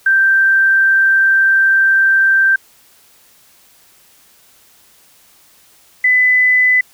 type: tone pair in turn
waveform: sine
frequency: 1568 / 2004 Hz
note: G6 / B6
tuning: 0 / +25 cents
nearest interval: major third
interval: 425 cents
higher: second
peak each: -8 dBFS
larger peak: neither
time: 0.06-2.56 / 6.04-6.81 s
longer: first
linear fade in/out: 5 ms
effects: white hiss -49 dBFS RMS until 6.93 s